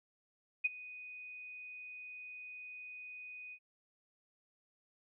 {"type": "tone with ADSR envelope", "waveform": "sine", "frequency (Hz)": 2489, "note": "D#7", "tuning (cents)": 0, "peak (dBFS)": -26, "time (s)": [0.64, 3.59], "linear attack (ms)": 13, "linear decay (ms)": 25, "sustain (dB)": -20, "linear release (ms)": 63, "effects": []}